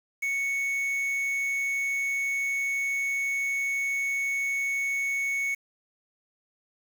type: tone with quantisation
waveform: triangle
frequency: 2217 Hz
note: C#7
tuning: in tune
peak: -24 dBFS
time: 0.22-5.55 s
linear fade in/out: 10 ms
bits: 7
effects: none